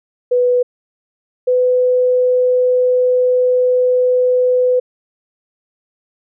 sine tone pair in turn, 493.9 / 501.4 Hz, B4 / B4, 0 / +26 cents, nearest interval unison, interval 26 cents, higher second, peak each -10 dBFS, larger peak neither, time 0.31-0.63 / 1.47-4.8 s, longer second, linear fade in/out 10 ms, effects none

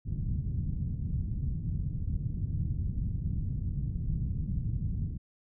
white low-pass noise, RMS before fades -32 dBFS, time 0.05-5.18 s, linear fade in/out 20 ms, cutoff 150 Hz, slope 24 dB/octave, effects none

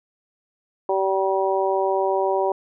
harmonic tone, 192.4 Hz, G3, 32 cents flat, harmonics 2 / 3 / 4 / 5, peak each -22 / -24 / -25 / -26 dBFS, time 0.89-2.52 s, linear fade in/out 2 ms, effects none

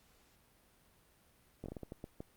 slowing click train, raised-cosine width 2 ms, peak -30 dBFS, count 9, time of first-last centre 1.64-2.205 s, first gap 19 ms, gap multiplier 1.36, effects pink hiss -68 dBFS RMS until 2.36 s + Opus 48 kbps

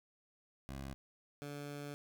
15% pulse tone pair in turn, 67.7 / 144.53 Hz, C#2 / D3, -40 / -27 cents, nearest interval octave + minor second, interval 1313 cents, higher second, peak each -37 / -37 dBFS, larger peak neither, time 0.69-0.94 / 1.42-1.94 s, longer second, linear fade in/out 0 ms, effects none

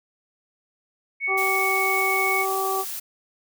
sine tone, 2217 Hz, C#7, in tune, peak -22 dBFS, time 1.2-2.46 s, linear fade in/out 50 ms
harmonic tone, 384.5 Hz, G4, 33 cents flat, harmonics 1 / 2 / 3, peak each -27 / -27 / -27 dBFS, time 1.27-2.85 s, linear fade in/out 50 ms
blue noise, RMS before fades -32 dBFS, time 1.37-3 s, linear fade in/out 10 ms
effects none

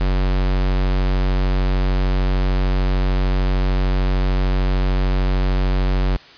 square tone, 46.67 Hz, F#1, 16 cents sharp, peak -16 dBFS, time 0-6.17 s, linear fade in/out 10 ms, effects white hiss -43 dBFS RMS until 6.37 s + resampled to 11025 Hz

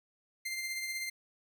sawtooth tone with tremolo, 2093 Hz, C7, in tune, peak -30 dBFS, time 0.45-1.1 s, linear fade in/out 10 ms, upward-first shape triangle, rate 16 Hz, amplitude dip 45%, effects none

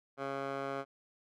15% pulse tone with band-pass filter, 137.3 Hz, C#3, 16 cents flat, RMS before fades -38 dBFS, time 0.17-0.85 s, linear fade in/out 50 ms, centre 910 Hz, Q 1.5, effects none

